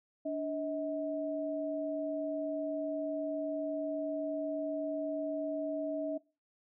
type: tone pair together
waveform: sine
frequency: 291.4 / 636.7 Hz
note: D4 / D#5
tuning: -13 / +40 cents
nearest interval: octave + major second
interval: 1353 cents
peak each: -36 / -35 dBFS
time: 0.25-6.18 s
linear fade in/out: 10 ms
effects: noise-tail reverb RT60 0.3 s tail -21 dB re dry